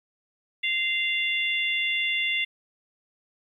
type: harmonic tone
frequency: 694 Hz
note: F5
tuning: 11 cents flat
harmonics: 3 / 4 / 5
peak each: -26 / -28 / -30 dBFS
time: 0.63-2.45 s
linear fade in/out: 10 ms
effects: 10-bit